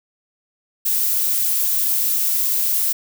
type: noise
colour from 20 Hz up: violet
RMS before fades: -19 dBFS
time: 0.85-2.93 s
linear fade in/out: 10 ms
effects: none